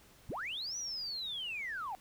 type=linear two-way sweep; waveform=sine; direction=up then down; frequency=33.67 to 5960 to 726 Hz; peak=-36 dBFS; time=0.29-1.95 s; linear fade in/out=0 ms; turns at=0.77 s; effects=tanh soft clip ceiling -32 dBFS + pink hiss -61 dBFS RMS until 2 s